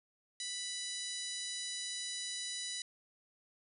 harmonic tone with a mistuned harmonic, 987.8 Hz, B5, in tune, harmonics 2 / 3 / 4 / 5 / 6 / 7 / 8 / 9, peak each -49 / -51 / -42 / -48 / -48 / -47 / -55 / -46 dBFS, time 0.4-2.82 s, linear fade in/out 2 ms, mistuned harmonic 9, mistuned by +72 cents, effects none

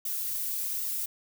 violet noise with flanger, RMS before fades -32 dBFS, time 0.05-1.06 s, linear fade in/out 5 ms, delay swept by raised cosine 1.2 to 4.8 ms, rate 1.3 Hz, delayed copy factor -0.55, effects none

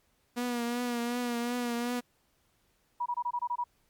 sawtooth tone with vibrato, 240.6 Hz, B3, 45 cents flat, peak -26 dBFS, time 0.36-2.01 s, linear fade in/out 20 ms, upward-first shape triangle, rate 2.7 Hz, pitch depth 44 cents each way
sine tone bursts, 967 Hz, B5, 37 cents flat, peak -28 dBFS, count 8, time 3-3.641 s, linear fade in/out 10 ms, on 60 ms, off 23 ms
effects pink hiss -71 dBFS RMS until 3.89 s + MP3 96 kbps

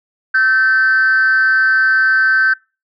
sine tone with frequency modulation, 1544 Hz, G6, 27 cents flat, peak -8 dBFS, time 0.34-2.54 s, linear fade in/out 10 ms, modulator 230 Hz, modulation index 0.39, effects noise-tail reverb RT60 0.3 s tail -25 dB re dry + tanh soft clip ceiling -6 dBFS

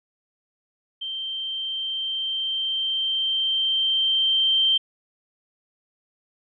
sine tone with level ramp, 3136 Hz, G7, in tune, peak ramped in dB -28 to -16 dBFS, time 1.01-4.78 s, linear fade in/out 10 ms, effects none

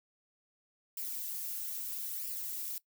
violet noise with flanger, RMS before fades -39 dBFS, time 0.97-2.78 s, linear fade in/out 2 ms, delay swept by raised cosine 0.39 to 3.59 ms, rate 0.77 Hz, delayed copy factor +0.55, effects noise-tail reverb RT60 0.1 s tail -19 dB re dry

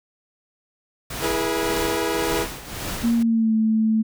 pink noise with tremolo, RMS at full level -28 dBFS, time 1.1-3.23 s, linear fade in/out 5 ms, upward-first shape triangle, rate 1.8 Hz, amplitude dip 75%
sawtooth chord, E major, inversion none, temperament equal with one note detuned, 329.6 / 415.3 / 482.6 Hz, E4 / G#4 / B4, 0 / 0 / -40 cents, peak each -22 dBFS, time 1.2-2.47 s, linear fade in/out 50 ms
sine tone with pitch glide, 233.1 to 220 Hz, A#3 to A3, 0 to 0 cents, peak -16 dBFS, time 3.03-4.03 s, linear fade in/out 20 ms, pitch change -100 cents, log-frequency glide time 3.15-3.54 s
effects none

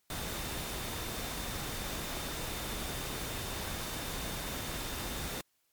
sine tone in noise, 3610 Hz, A7, 44 cents sharp, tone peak -49 dBFS, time 0.1-5.41 s, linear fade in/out 2 ms, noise pink, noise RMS -38 dBFS, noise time 0.1-5.41 s, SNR -14 dB, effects white hiss -75 dBFS RMS until 5.72 s + MP3 96 kbps

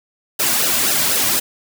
white noise with flanger, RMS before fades -17 dBFS, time 0.39-1.4 s, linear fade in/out 10 ms, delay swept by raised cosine 0.87 to 2.37 ms, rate 4 Hz, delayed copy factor -0.7, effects none

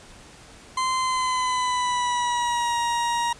40% pulse tone with pitch glide, 1036 to 944.5 Hz, C6 to A#5, -17 to +22 cents, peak -21 dBFS, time 0.77-3.33 s, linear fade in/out 5 ms, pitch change -161 cents, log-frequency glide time 0.99-2.78 s, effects pink hiss -47 dBFS RMS until 3.39 s + resampled to 22050 Hz

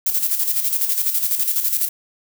violet noise with tremolo, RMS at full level -18 dBFS, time 0.06-1.89 s, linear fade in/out 5 ms, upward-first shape square, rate 12 Hz, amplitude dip 55%, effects none

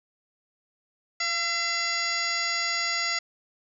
harmonic tone with a mistuned harmonic, 679 Hz, F5, 49 cents flat, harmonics 1 / 2 / 3 / 4 / 5 / 6 / 7 / 8 / 10, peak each -40 / -34 / -29 / -38 / -41 / -38 / -30 / -37 / -36 dBFS, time 1.2-3.19 s, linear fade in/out 5 ms, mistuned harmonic 1, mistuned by +25 cents, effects none

